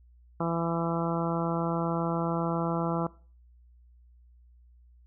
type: harmonic tone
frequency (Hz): 167.4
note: E3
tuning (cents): +27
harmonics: 1 / 2 / 3 / 4 / 5 / 6 / 7 / 8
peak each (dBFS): -30 / -33 / -35 / -36 / -37 / -38 / -38 / -39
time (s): 0.4-3.07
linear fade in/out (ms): 5
effects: noise-tail reverb RT60 0.4 s tail -21 dB re dry + added 60 Hz sine -54 dBFS peak until 5.06 s